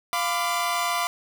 sawtooth chord, B diminished, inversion second, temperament equal with one note detuned, 698.5 / 1007.4 / 1174.7 Hz, F5 / B5 / D6, 0 / +34 / 0 cents, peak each -24 dBFS, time 0.13-1.07 s, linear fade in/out 0 ms, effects none

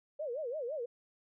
sine tone with vibrato, 544 Hz, C#5, 33 cents flat, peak -35 dBFS, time 0.19-0.86 s, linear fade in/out 10 ms, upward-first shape sine, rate 5.9 Hz, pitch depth 270 cents each way, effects none

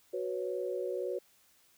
sine chord, F# suspended fourth, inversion none, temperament just, 370 / 493.3 / 555 Hz, F#4 / B4 / C#5, 0 / -2 / +2 cents, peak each -36 / -37 / -38 dBFS, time 0.13-1.19 s, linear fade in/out 10 ms, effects white hiss -66 dBFS RMS until 1.77 s

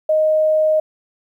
sine tone, 622.3 Hz, D#5, in tune, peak -12 dBFS, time 0.09-0.8 s, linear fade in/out 5 ms, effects 9-bit

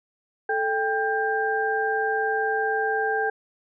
sine tone cluster, 437.4 / 792 / 1591 Hz, A4 / G5 / G6, -10 / +18 / +25 cents, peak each -26 dBFS, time 0.49-3.3 s, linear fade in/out 5 ms, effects none

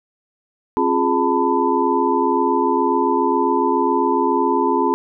sine tone cluster, 267.1 / 349.1 / 416.5 / 892 / 999 Hz, C4 / F4 / G#4 / A5 / B5, +36 / -1 / +5 / +23 / +20 cents, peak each -21 dBFS, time 0.77-4.94 s, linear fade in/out 0 ms, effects none

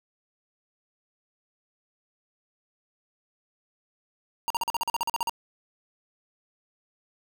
square tone bursts, 932.3 Hz, A#5, in tune, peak -25 dBFS, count 13, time 4.48-5.295 s, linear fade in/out 0 ms, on 23 ms, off 43 ms, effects none

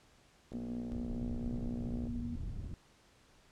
click train, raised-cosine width 2 ms, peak -33 dBFS, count 95, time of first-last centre 0.52-2.071 s, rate 60.6 Hz
sine tone with tremolo, 238.3 Hz, A#3, 38 cents sharp, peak -37 dBFS, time 0.54-2.36 s, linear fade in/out 5 ms, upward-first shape sine, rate 13 Hz, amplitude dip 25%
pink low-pass noise, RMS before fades -41 dBFS, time 0.92-2.74 s, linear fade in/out 0 ms, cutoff 150 Hz, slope 12 dB/octave
effects pink hiss -65 dBFS RMS until 3.51 s + low-pass 8000 Hz 12 dB/octave

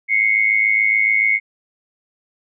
sine tone pair together, 2093 / 2200 Hz, C7 / C#7, 0 / -14 cents, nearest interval minor second, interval 86 cents, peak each -17 / -15 dBFS, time 0.08-1.4 s, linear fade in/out 50 ms, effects none

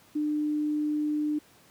sine tone, 300 Hz, D4, 37 cents sharp, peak -25 dBFS, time 0.15-1.39 s, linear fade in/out 10 ms, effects pink hiss -58 dBFS RMS until 1.7 s + high-pass 100 Hz 12 dB/octave

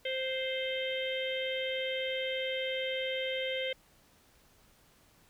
harmonic tone, 523.3 Hz, C5, in tune, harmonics 1 / 3 / 4 / 5 / 6 / 7, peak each -34 / -46 / -38 / -47 / -38 / -47 dBFS, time 0.05-3.73 s, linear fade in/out 5 ms, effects pink hiss -64 dBFS RMS until 5.29 s

